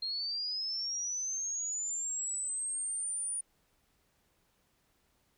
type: linear sweep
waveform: sine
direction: up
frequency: 4186 to 9570 Hz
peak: -33 dBFS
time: 0.02-3.41 s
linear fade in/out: 5 ms
effects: pink hiss -73 dBFS RMS until 5.37 s